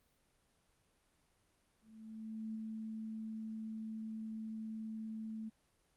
sine tone with ADSR envelope, 219.9 Hz, A3, 1 cent flat, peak -39 dBFS, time 1.81-5.5 s, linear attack 740 ms, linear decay 10 ms, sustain -2 dB, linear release 19 ms, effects pink hiss -75 dBFS RMS until 5.96 s + Opus 32 kbps

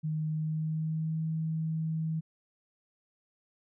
sine tone with pitch glide, 155.56 to 159.75 Hz, D#3 to D#3, 0 to +46 cents, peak -29 dBFS, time 0.03-2.21 s, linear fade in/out 20 ms, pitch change +46 cents, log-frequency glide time 0.3-1.22 s, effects none

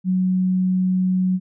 sine tone, 185 Hz, F#3, in tune, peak -16 dBFS, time 0.04-1.4 s, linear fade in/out 50 ms, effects none

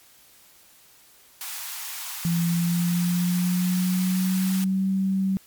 white high-pass noise, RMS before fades -34 dBFS, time 1.41-4.64 s, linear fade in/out 0 ms, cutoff 750 Hz, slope 48 dB/octave
sine tone with pitch glide, 170 to 191.92 Hz, F3 to G3, -46 to -36 cents, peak -20 dBFS, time 2.25-5.37 s, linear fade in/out 0 ms, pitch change +210 cents, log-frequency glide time 2.43-4.87 s
effects white hiss -54 dBFS RMS until 5.46 s + MP3 96 kbps

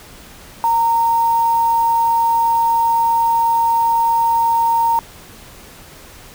sine tone with quantisation, 923 Hz, A#5, 17 cents flat, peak -12 dBFS, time 0.64-4.99 s, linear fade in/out 0 ms, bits 5, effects pink hiss -40 dBFS RMS until 6.34 s

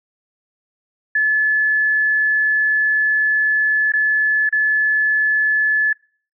sine tone with dropouts, 1724 Hz, A6, 36 cents flat, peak -13 dBFS, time 1.15-5.93 s, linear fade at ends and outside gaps 5 ms, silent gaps 3.921-3.935 / 4.492-4.525 s, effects noise-tail reverb RT60 0.5 s tail -26 dB re dry

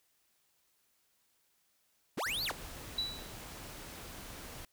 square linear two-way sweep, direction up then down, 74.4 to 4724 to 74.4 Hz, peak -34 dBFS, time 2.17-2.52 s, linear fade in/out 10 ms, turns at 2.44 s
pink noise, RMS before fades -47 dBFS, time 2.26-4.65 s, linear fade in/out 2 ms
sine tone with exponential decay, 3938 Hz, B7, 6 cents flat, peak -29 dBFS, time 2.98-3.38 s, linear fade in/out 5 ms, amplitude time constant 86 ms
effects white hiss -74 dBFS RMS until 4.72 s

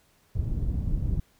pink low-pass noise, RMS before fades -27 dBFS, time 0.35-1.2 s, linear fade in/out 2 ms, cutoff 130 Hz, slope 12 dB/octave, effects pink hiss -64 dBFS RMS until 1.39 s

